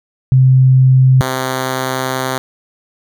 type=tone pair in turn; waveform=sine / 5% pulse; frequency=130.3 / 130.3 Hz; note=C3 / C3; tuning=-7 / -7 cents; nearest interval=unison; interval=0 cents; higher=neither; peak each=-5 dBFS; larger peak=neither; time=0.32-1.21 / 1.21-2.38 s; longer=second; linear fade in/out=0 ms; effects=none